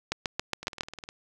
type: two click trains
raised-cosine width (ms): 0.2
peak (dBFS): -23 / -10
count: 10 / 6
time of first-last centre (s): 0.63-1.089 / 0.12-0.809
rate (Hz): 19.6 / 7.26
effects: none